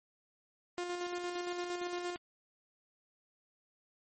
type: tone with tremolo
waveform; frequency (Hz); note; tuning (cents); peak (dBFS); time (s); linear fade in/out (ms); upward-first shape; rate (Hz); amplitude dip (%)
sawtooth; 353.3; F4; +20; -31; 0.78-2.16; 0; square; 8.7; 35
effects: MP3 32 kbps